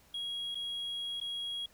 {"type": "tone with dropouts", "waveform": "triangle", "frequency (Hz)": 3300, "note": "G#7", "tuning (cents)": -12, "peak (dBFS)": -33, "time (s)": [0.14, 1.66], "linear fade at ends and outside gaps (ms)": 5, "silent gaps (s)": [[0.547, 0.553], [1.202, 1.212]], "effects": ["tanh soft clip ceiling -29 dBFS", "pink hiss -63 dBFS RMS until 1.73 s"]}